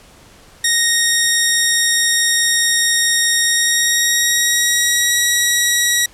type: tone with pitch glide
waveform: 10% pulse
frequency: 1864.7 to 1916 Hz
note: A#6 to A#6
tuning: 0 to +47 cents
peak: -3 dBFS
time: 0.64-6.06 s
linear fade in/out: 5 ms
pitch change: +47 cents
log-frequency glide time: 3.41-5.17 s
effects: pink hiss -45 dBFS RMS until 6.13 s + low-pass 11000 Hz 12 dB/octave